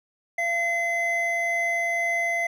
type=tone pair together; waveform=triangle; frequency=683 / 2047 Hz; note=F5 / C7; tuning=-39 / -38 cents; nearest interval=octave + perfect fifth; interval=1901 cents; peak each=-26 / -22 dBFS; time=0.38-2.47 s; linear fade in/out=5 ms; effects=none